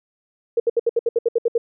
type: tone bursts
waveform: sine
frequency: 466.2 Hz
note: A#4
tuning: in tune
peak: -14 dBFS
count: 11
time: 0.57-1.58 s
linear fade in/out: 5 ms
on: 30 ms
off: 68 ms
effects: none